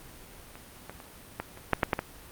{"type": "clicks", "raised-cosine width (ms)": 0.5, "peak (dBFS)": [-27, -24, -30, -16, -29, -6, -7, -8, -14], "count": 9, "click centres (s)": [0.555, 0.896, 1.002, 1.4, 1.574, 1.733, 1.832, 1.932, 1.991], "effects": ["pink hiss -49 dBFS RMS until 2.31 s", "Opus 32 kbps"]}